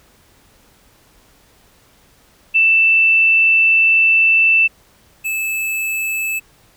sine / square tone pair in turn, 2658 / 2615 Hz, E7 / E7, +14 / -15 cents, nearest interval unison, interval 29 cents, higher first, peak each -9 / -19 dBFS, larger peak first, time 2.54-4.68 / 5.24-6.4 s, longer first, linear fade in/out 20 ms, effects pink hiss -52 dBFS RMS until 6.76 s

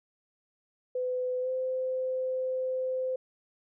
sine tone with pitch glide, 504 to 515.5 Hz, B4 to C5, +35 to -26 cents, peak -28 dBFS, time 0.95-3.16 s, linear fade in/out 5 ms, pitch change +39 cents, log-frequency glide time 1.41-1.49 s, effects none

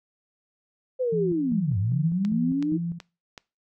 sine linear two-way sweep, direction down then up, 523.3 to 93.3 to 324.6 Hz, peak -22 dBFS, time 0.99-2.78 s, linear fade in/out 20 ms, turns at 1.78 s
sine tone with tremolo, 170 Hz, F3, 46 cents flat, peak -26 dBFS, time 1.12-2.99 s, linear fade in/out 10 ms, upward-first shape square, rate 2.5 Hz, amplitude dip 65%
click train, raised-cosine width 0.2 ms, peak -22 dBFS, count 4, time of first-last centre 2.25-3.378 s, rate 2.66 Hz
effects noise-tail reverb RT60 0.3 s tail -22 dB re dry

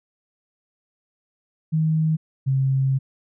sine tone pair in turn, 158 / 134.1 Hz, D#3 / C3, +27 / +43 cents, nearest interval minor third, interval 284 cents, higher first, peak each -17 dBFS, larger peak neither, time 1.72-2.17 / 2.46-2.99 s, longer second, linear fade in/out 20 ms, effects none

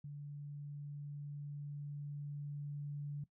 sine tone with level ramp, 144.9 Hz, D3, 23 cents flat, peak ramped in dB -44 to -39 dBFS, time 0.04-3.24 s, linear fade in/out 5 ms, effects noise-tail reverb RT60 0.1 s tail -18 dB re dry

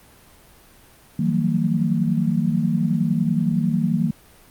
sine tone cluster, 159.1 / 178.3 / 189.2 / 228.8 Hz, D#3 / F3 / F#3 / A#3, +39 / +36 / +39 / -32 cents, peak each -22 / -25 / -24 / -22 dBFS, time 1.19-4.11 s, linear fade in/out 5 ms, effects pink hiss -50 dBFS RMS until 4.5 s + Opus 32 kbps

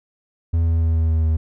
triangle tone with pitch steps, 83 / 82.28 / 81.57 / 80.87 / 80.17 / 79.48 Hz, E2 / E2 / E2 / E2 / E2 / D#2, +12 / -3 / -18 / -33 / -48 / +37 cents, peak -13 dBFS, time 0.53-1.37 s, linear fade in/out 10 ms, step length 140 ms, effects none

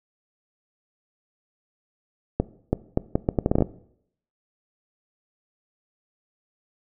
accelerating click train, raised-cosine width 2 ms, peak -6 dBFS, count 12, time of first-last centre 2.4-3.623 s, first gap 330 ms, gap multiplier 0.74, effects noise-tail reverb RT60 0.7 s tail -19 dB re dry

